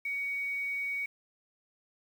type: tone with quantisation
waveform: sine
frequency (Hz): 2245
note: C#7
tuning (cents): +21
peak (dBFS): -31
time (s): 0.05-1.06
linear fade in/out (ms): 5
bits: 9
effects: none

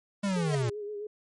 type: linear sweep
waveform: square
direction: down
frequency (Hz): 205.9 to 113.1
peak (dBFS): -27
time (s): 0.23-0.7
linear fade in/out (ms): 10
type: tone with vibrato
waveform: sine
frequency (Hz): 415.3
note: G#4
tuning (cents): 0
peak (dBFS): -34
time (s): 0.36-1.07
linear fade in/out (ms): 5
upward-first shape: sine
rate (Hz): 7.7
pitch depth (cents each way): 41
type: tone with exponential growth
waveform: square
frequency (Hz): 637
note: D#5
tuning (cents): +41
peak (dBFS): -29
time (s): 0.43-0.55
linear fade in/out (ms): 2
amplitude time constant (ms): 24
effects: MP3 48 kbps

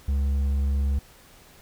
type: tone with hard clipping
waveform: triangle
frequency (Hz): 69.5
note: C#2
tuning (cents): +5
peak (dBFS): -22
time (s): 0.08-0.99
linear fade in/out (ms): 5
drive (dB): 7
effects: pink hiss -52 dBFS RMS until 1.61 s

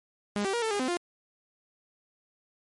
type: tone with pitch steps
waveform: sawtooth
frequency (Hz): 205 / 388.7 / 473.5 / 444 / 407.7 / 257.2 / 350.5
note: G#3 / G4 / A#4 / A4 / G#4 / C4 / F4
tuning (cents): -22 / -15 / +27 / +16 / -32 / -30 / +6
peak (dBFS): -23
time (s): 0.36-0.969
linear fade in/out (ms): 0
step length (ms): 87
effects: MP3 48 kbps

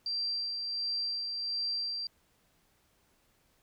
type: tone with tremolo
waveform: sine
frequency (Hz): 4713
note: D8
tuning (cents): +5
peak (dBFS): -30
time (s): 0.06-2.07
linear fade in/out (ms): 2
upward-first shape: sine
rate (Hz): 1.4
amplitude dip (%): 35
effects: pink hiss -70 dBFS RMS until 3.62 s

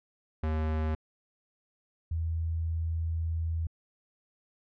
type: tone pair in turn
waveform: square / sine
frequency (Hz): 78.2 / 81.83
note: D#2 / E2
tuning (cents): +9 / -12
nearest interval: minor second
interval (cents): 79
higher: second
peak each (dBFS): -28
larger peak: neither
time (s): 0.43-0.95 / 2.11-3.67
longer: second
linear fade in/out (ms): 5
effects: low-pass 2000 Hz 12 dB/octave

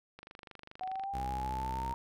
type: click train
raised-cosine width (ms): 0.3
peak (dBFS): -32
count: 22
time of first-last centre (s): 0.19-1.037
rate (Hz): 24.8
type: linear sweep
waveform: sine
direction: up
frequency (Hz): 742 to 932.3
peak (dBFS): -35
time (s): 0.81-1.94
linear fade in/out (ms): 0
type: tone with vibrato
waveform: sawtooth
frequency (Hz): 64.7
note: C2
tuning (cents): -19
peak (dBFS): -34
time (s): 1.13-1.94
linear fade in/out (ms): 20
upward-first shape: sine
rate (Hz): 13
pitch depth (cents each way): 45
effects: none

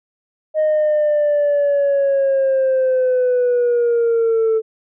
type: linear sweep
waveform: sine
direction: down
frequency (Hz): 622 to 440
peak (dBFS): -11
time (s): 0.54-4.62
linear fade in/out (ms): 50
effects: tanh soft clip ceiling -11 dBFS

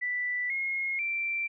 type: tone with pitch steps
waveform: sine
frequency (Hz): 1976 / 2155 / 2350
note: B6 / C#7 / D7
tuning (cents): 0 / -49 / +1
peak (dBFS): -28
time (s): 0.01-1.48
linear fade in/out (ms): 20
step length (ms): 490
effects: none

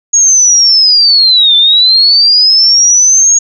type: linear two-way sweep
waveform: sine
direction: down then up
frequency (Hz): 6645 to 3520 to 6645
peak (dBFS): -3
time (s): 0.13-3.39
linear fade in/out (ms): 10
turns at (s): 1.56
effects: none

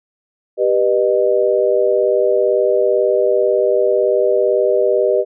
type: chord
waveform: sine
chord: G augmented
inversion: none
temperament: just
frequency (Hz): 392 / 490 / 612.5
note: G4 / B4 / D#5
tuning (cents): 0 / -14 / -27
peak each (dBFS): -16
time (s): 0.57-5.25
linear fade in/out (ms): 50
effects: none

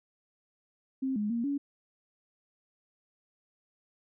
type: tone with pitch steps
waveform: sine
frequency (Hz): 265 / 209.1 / 233.9 / 282.6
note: C4 / G#3 / A#3 / C#4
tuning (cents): +22 / +12 / +6 / +34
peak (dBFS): -28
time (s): 1.02-1.58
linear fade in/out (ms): 10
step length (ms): 140
effects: none

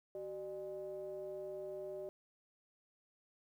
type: ring-modulated tone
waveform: triangle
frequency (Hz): 110.9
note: A2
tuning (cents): +14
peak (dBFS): -37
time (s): 0.15-2.09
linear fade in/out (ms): 0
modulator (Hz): 491
effects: 12-bit

